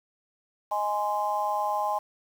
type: harmonic tone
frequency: 207.8 Hz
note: G#3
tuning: 1 cent sharp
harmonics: 3 / 4 / 5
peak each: -32 / -27 / -30 dBFS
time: 0.71-1.99 s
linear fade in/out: 10 ms
effects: 8-bit